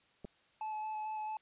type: clicks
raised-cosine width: 2 ms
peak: -33 dBFS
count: 2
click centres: 0.246 / 0.251 s
type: tone with vibrato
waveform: triangle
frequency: 862 Hz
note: A5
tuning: 36 cents flat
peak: -35 dBFS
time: 0.61-1.37 s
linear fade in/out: 2 ms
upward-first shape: square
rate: 4.5 Hz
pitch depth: 10 cents each way
effects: white hiss -69 dBFS RMS until 1.41 s + resampled to 8000 Hz